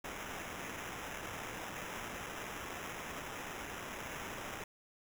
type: noise with sample-and-hold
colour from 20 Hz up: blue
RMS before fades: -44 dBFS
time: 0.04-4.64 s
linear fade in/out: 5 ms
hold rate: 4410 Hz
effects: none